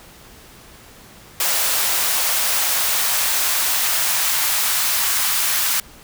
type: noise with high-pass filter sweep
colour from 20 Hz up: white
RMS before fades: -19 dBFS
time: 1.4-5.8 s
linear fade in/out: 2 ms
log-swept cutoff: 610 to 1100 Hz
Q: 1
effects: pink hiss -44 dBFS RMS until 6.03 s